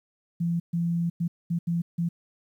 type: tone bursts at uneven times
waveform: sine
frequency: 170 Hz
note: F3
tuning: 46 cents flat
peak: -23 dBFS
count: 6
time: 0.4-0.6 / 0.73-1.1 / 1.2-1.28 / 1.5-1.59 / 1.67-1.82 / 1.98-2.09 s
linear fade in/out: 10 ms
effects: 10-bit